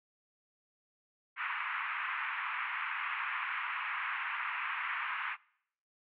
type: band-pass noise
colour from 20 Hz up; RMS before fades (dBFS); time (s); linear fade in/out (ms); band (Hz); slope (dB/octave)
pink; -37; 1.36-5.37; 50; 1000 to 2600; 48
effects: noise-tail reverb RT60 0.7 s tail -24 dB re dry